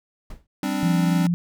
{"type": "noise with exponential decay", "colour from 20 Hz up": "brown", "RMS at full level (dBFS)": -30, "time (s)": [0.3, 0.47], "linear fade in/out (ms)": 5, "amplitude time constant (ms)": 36}
{"type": "chord", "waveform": "square", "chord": "G suspended fourth", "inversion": "none", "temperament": "equal", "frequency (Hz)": [196, 261.6, 293.7], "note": ["G3", "C4", "D4"], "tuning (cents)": [0, 0, 0], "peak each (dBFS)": -28, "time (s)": [0.63, 1.27], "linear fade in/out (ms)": 2}
{"type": "tone", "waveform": "sine", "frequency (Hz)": 172.8, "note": "F3", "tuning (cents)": -18, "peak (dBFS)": -18, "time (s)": [0.83, 1.34], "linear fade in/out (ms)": 0}
{"effects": []}